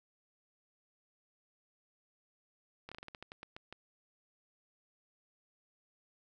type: slowing click train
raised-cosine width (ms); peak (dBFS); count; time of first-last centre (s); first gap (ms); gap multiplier
0.3; -30; 12; 2.89-3.726; 26; 1.2
effects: none